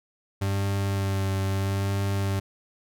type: tone with vibrato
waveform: 40% pulse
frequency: 97.9 Hz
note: G2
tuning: 2 cents flat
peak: -23 dBFS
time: 0.41-2.4 s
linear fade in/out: 10 ms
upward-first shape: sine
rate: 0.78 Hz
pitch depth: 20 cents each way
effects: none